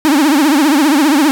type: tone with vibrato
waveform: 45% pulse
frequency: 293 Hz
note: D4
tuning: 4 cents flat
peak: -8 dBFS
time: 0.05-1.31 s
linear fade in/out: 0 ms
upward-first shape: triangle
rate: 15 Hz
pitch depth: 200 cents each way
effects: none